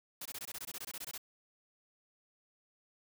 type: noise bursts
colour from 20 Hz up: white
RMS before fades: -43 dBFS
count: 15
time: 0.21-1.179 s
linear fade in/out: 5 ms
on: 45 ms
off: 21 ms
effects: none